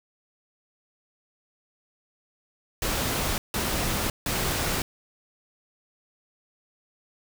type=noise bursts; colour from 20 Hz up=pink; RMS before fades=-27 dBFS; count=3; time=2.82-4.82 s; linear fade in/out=2 ms; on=560 ms; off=160 ms; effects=none